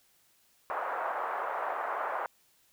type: band-pass noise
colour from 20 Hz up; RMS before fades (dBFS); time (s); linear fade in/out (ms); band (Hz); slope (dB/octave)
pink; -34; 0.7-2.26; 0; 630 to 1400; 24
effects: white hiss -67 dBFS RMS until 2.72 s